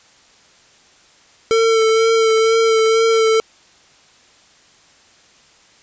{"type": "tone with vibrato", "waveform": "square", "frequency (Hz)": 448, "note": "A4", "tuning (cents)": 31, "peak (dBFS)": -12, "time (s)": [1.51, 3.4], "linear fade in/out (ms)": 0, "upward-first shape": "sine", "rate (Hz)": 2.1, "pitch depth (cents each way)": 20, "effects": ["white hiss -50 dBFS RMS until 5.82 s", "resampled to 16000 Hz"]}